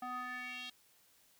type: tone with band-pass filter sweep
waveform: square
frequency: 249.6 Hz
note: B3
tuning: 19 cents sharp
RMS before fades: -43 dBFS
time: 0.02-0.7 s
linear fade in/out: 5 ms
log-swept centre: 960 to 3500 Hz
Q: 3.8
effects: white hiss -68 dBFS RMS until 1.39 s